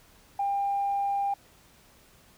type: tone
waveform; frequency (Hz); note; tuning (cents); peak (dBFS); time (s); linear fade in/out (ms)
sine; 799; G5; +33; -24; 0.39-1.34; 5
effects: tanh soft clip ceiling -20 dBFS + pink hiss -58 dBFS RMS until 2.37 s